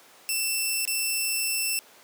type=tone with dropouts; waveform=10% pulse; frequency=2673 Hz; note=E7; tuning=23 cents sharp; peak=-16 dBFS; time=0.29-1.79 s; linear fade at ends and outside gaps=0 ms; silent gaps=0.852-0.876 s; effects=pink hiss -52 dBFS RMS until 2.03 s + high-pass 400 Hz 12 dB/octave